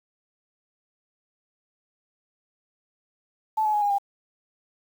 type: tone with pitch steps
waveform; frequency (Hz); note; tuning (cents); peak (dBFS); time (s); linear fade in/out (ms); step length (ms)
sine; 871 / 852.6 / 834.6 / 816.9 / 799.6; A5 / G#5 / G#5 / G#5 / G5; -18 / +45 / +8 / -29 / +34; -20; 3.57-3.985; 10; 83
effects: 8-bit